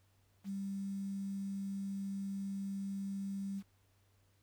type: tone with quantisation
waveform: sine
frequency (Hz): 196.5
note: G3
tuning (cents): +4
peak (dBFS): -37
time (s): 0.44-3.63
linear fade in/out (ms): 50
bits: 10
effects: added 97 Hz sine -70 dBFS peak until 4.42 s + pink hiss -75 dBFS RMS until 4.42 s